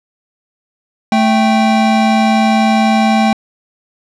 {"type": "tone pair together", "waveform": "square", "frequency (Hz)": [220, 784], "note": ["A3", "G5"], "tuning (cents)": [0, 0], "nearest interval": "octave + minor seventh", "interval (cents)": 2200, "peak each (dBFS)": [-11, -14], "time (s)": [1.12, 3.33], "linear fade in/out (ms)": 2, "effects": ["low-pass 5000 Hz 12 dB/octave"]}